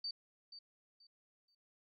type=tone with echo; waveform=sine; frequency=4600 Hz; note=D8; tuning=37 cents flat; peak=-38 dBFS; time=0.04-0.11 s; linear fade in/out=5 ms; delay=480 ms; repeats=3; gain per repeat=-12 dB; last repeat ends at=1.55 s; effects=none